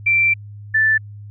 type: tone pair in turn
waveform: sine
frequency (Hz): 2349 / 1759.8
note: D7 / A6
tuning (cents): 0 / 0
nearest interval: perfect fourth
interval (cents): 500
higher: first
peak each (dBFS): -12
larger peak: neither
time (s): 0.06-0.34 / 0.74-0.98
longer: first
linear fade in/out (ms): 10
effects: added 103 Hz sine -33 dBFS peak until 1.3 s